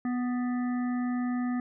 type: harmonic tone with a mistuned harmonic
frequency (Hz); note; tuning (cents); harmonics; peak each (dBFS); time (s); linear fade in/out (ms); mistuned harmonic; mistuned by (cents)
246.9; B3; 0; 1 / 3 / 5 / 7 / 8; -27 / -41 / -43 / -46 / -50; 0.05-1.6; 2; 7; +31
effects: none